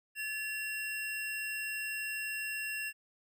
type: tone pair together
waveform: square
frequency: 1723.6 / 2736 Hz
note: A6 / F7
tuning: -36 / -36 cents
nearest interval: minor sixth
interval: 800 cents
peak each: -40 / -38 dBFS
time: 0.15-2.93 s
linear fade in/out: 50 ms
effects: none